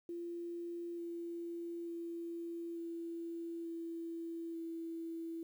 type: tone with pitch steps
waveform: sine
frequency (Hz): 343.3 / 340.7 / 338.2 / 335.7 / 333.1 / 330.6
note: F4 / F4 / E4 / E4 / E4 / E4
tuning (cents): -30 / -43 / +44 / +32 / +18 / +5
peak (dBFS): -40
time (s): 0.09-5.43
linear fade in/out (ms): 2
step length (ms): 890
effects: 11-bit